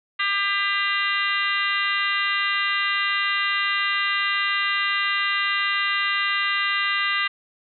harmonic tone with a mistuned harmonic, 399.2 Hz, G4, 32 cents sharp, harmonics 3 / 4 / 5 / 6 / 7 / 8 / 9 / 10, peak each -27 / -29 / -24 / -35 / -27 / -35 / -34 / -35 dBFS, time 0.19-7.28 s, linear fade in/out 10 ms, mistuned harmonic 9, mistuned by +29 cents, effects none

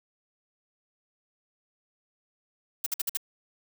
blue noise bursts, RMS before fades -28 dBFS, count 5, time 2.84-3.172 s, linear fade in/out 5 ms, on 24 ms, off 53 ms, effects none

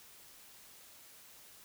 silence, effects white hiss -57 dBFS RMS until 1.64 s

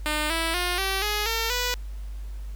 5% pulse tone with pitch steps, 302.9 / 328.4 / 356.1 / 386.1 / 418.6 / 453.8 / 492.1 Hz, D#4 / E4 / F4 / G4 / G#4 / A#4 / B4, -46 / -6 / +34 / -26 / +14 / -47 / -6 cents, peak -13 dBFS, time 0.06-1.74 s, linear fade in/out 0 ms, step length 240 ms, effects added 50 Hz sine -32 dBFS peak until 2.55 s + pink hiss -55 dBFS RMS until 2.55 s

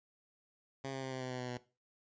10% pulse tone with pitch steps, 135.3 / 133.51 / 131.75 / 130.01 / 128.3 / 126.6 / 124.93 / 123.28 Hz, C#3 / C3 / C3 / C3 / C3 / B2 / B2 / B2, -42 / +35 / +12 / -11 / -34 / +43 / +20 / -3 cents, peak -31 dBFS, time 0.84-1.576 s, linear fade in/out 5 ms, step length 92 ms, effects noise-tail reverb RT60 0.3 s tail -17 dB re dry + resampled to 16000 Hz

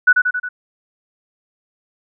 sine tone with echo, 1480 Hz, F#6, in tune, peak -6 dBFS, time 0.07-0.13 s, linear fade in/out 10 ms, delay 90 ms, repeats 4, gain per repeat -4 dB, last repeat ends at 0.49 s, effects none

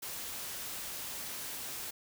white noise, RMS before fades -41 dBFS, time 0.02-1.91 s, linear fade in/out 10 ms, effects none

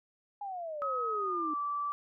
sine exponential sweep, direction down, 830.6 to 298.8 Hz, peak -36 dBFS, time 0.41-1.54 s, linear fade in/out 5 ms
sine tone with pitch glide, 1273 to 1160.6 Hz, D#6 to D6, +39 to -21 cents, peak -31 dBFS, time 0.82-1.92 s, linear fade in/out 0 ms, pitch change -160 cents, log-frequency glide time 1.12-1.56 s
effects none

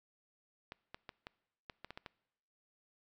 clicks, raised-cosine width 0.3 ms, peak -29 dBFS, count 9, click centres 0.721 / 0.945 / 1.092 / 1.269 / 1.698 / 1.846 / 1.906 / 1.975 / 2.062 s, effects noise-tail reverb RT60 0.9 s tail -23 dB re dry

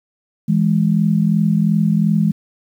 sine tone pair together, 164.6 / 207.4 Hz, E3 / G#3, -2 / -2 cents, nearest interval major third, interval 400 cents, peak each -15 / -15 dBFS, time 0.48-2.32 s, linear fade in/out 10 ms, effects 8-bit

